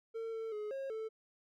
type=tone with pitch steps; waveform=triangle; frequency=452.6 / 448.1 / 422.1 / 541 / 441 Hz; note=A4 / A4 / G#4 / C#5 / A4; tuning=+49 / +32 / +28 / -42 / +4 cents; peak=-36 dBFS; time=0.14-1.09 s; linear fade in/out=20 ms; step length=190 ms; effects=none